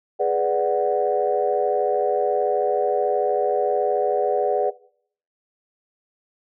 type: chord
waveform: sine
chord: G# half-diminished seventh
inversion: none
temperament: equal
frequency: 415.3 / 493.9 / 587.3 / 740 Hz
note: G#4 / B4 / D5 / F#5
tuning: 0 / 0 / 0 / 0 cents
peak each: -23 dBFS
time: 0.19-4.71 s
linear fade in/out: 20 ms
effects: noise-tail reverb RT60 0.6 s tail -20 dB re dry + tanh soft clip ceiling -8 dBFS